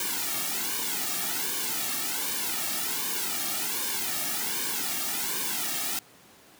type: noise with flanger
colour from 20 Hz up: white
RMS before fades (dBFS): -30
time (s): 0-5.99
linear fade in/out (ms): 2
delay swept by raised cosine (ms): 1.5 to 2.02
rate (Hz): 1.3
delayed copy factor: -0.9
effects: pink hiss -54 dBFS RMS until 6.59 s + high-pass 150 Hz 12 dB/octave